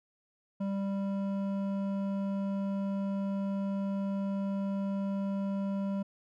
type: tone with hard clipping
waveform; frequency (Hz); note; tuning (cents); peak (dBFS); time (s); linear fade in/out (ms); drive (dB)
sine; 196.9; G3; +8; -32; 0.6-6.03; 10; 10
effects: none